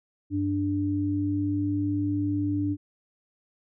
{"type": "tone pair together", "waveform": "sine", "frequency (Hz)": [98.01, 293.7], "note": ["G2", "D4"], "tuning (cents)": [0, 0], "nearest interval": "octave + perfect fifth", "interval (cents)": 1900, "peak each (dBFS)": [-29, -25], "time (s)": [0.3, 2.77], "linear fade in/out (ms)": 50, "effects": []}